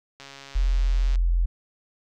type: click train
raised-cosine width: 0.2 ms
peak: -25 dBFS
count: 133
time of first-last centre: 0.2-1.157 s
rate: 138 Hz
type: tone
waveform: sine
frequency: 42.98 Hz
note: F1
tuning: 27 cents flat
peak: -18 dBFS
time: 0.55-1.46 s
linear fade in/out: 10 ms
effects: none